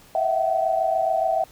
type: tone cluster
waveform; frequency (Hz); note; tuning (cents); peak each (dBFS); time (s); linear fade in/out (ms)
sine; 648 / 675 / 760; E5 / E5 / F#5; -30 / +41 / +46; -23 / -27 / -22; 0.15-1.44; 2
effects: pink hiss -51 dBFS RMS until 1.51 s

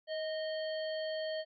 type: harmonic tone with a mistuned harmonic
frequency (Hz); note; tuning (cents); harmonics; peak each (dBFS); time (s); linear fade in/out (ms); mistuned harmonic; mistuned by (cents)
630; D#5; +21; 1 / 3 / 5 / 7; -35 / -46 / -47 / -47; 0.07-1.45; 50; 3; -40
effects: none

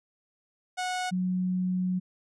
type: tone pair in turn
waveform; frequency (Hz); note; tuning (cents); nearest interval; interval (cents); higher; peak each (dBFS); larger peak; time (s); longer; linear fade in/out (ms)
sawtooth / sine; 733 / 183.25; F#5 / F#3; -16 / -16; 2 octaves; 2400; first; -25; neither; 0.77-1.11 / 1.11-2; second; 20
effects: resampled to 22050 Hz

